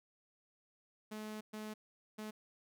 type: tone bursts at uneven times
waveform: sawtooth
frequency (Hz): 214.5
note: A3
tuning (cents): -44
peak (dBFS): -39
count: 3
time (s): 1.11-1.41 / 1.53-1.74 / 2.18-2.31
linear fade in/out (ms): 10
effects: none